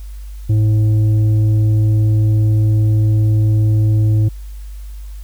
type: tone with tanh clipping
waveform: sine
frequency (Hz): 107.5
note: A2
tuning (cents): -40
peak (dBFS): -11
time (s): 0.49-4.29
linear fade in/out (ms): 10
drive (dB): 6
effects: added 50 Hz sine -27 dBFS peak until 5.23 s + white hiss -49 dBFS RMS until 5.23 s